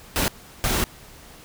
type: noise bursts at uneven times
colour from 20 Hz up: pink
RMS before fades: -22 dBFS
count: 2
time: 0.16-0.28 / 0.64-0.84 s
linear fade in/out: 0 ms
effects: pink hiss -46 dBFS RMS until 1.44 s